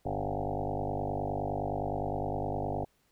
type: tone with frequency modulation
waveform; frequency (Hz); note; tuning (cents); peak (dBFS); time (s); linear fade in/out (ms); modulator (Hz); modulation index
sine; 415.3; G#4; 0; -30; 0.05-2.85; 10; 49.7; 7.8
effects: pink hiss -71 dBFS RMS until 3.11 s